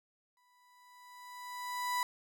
35% pulse tone with exponential growth, 987.8 Hz, B5, in tune, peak -28 dBFS, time 0.37-2.03 s, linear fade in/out 1 ms, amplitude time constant 360 ms, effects none

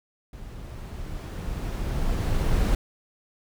brown noise with level ramp, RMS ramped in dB -40 to -21 dBFS, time 0.33-2.75 s, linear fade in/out 2 ms, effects none

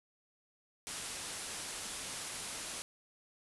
white low-pass noise, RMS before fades -43 dBFS, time 0.87-2.82 s, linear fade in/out 0 ms, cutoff 11000 Hz, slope 96 dB/octave, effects none

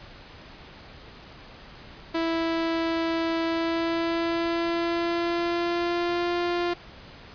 sawtooth tone with pitch glide, 329.6 to 348.8 Hz, E4 to F4, 0 to -2 cents, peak -20 dBFS, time 2.14-6.74 s, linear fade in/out 10 ms, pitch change +98 cents, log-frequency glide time 3.45-6.34 s, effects pink hiss -46 dBFS RMS until 7.34 s + resampled to 11025 Hz

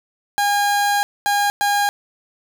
30% pulse tone bursts at uneven times, 814 Hz, G#5, 35 cents flat, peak -13 dBFS, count 3, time 0.38-1.03 / 1.26-1.5 / 1.61-1.89 s, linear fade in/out 0 ms, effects none

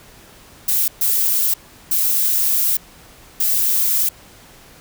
violet noise bursts at uneven times, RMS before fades -17 dBFS, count 4, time 0.68-0.88 / 1.01-1.54 / 1.91-2.77 / 3.4-4.09 s, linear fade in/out 5 ms, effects pink hiss -45 dBFS RMS until 4.8 s

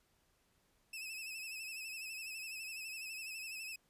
sawtooth tone with vibrato, 2600 Hz, E7, 24 cents flat, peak -40 dBFS, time 0.93-3.76 s, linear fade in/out 5 ms, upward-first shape sine, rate 12 Hz, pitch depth 59 cents each way, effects pink hiss -75 dBFS RMS until 3.89 s + resampled to 32000 Hz

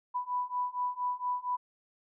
sine beating tone pair, 987.8 / 992.1 Hz, B5 / B5, 0 / +8 cents, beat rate 4.3 Hz, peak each -34 / -33 dBFS, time 0.14-1.57 s, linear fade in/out 20 ms, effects none

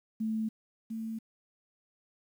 sine tone pair in turn, 220 / 223.3 Hz, A3 / A3, 0 / +26 cents, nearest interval unison, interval 26 cents, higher second, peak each -29 / -34 dBFS, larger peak first, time 0.2-0.49 / 0.9-1.19 s, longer neither, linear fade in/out 10 ms, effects 10-bit

